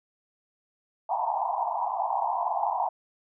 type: band-pass noise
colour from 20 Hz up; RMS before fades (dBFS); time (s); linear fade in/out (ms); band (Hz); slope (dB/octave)
white; -28; 1.09-2.89; 5; 680 to 1000; 96
effects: none